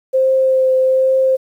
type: tone with vibrato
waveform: sine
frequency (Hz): 523.3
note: C5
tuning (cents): 0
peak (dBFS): -10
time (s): 0.13-1.37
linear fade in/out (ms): 20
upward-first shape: triangle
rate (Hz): 1.2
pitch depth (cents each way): 14
effects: 8-bit